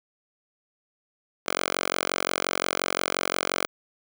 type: tone with high-pass filter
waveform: 5% pulse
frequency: 45.7 Hz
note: F#1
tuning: 21 cents flat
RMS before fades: -28 dBFS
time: 1.46-3.67 s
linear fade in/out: 10 ms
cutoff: 650 Hz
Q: 0.63
effects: none